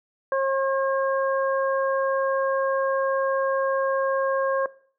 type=harmonic tone; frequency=539 Hz; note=C#5; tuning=49 cents flat; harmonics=1 / 2 / 3; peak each=-21 / -27 / -31 dBFS; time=0.32-4.66 s; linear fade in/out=2 ms; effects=noise-tail reverb RT60 0.5 s tail -20 dB re dry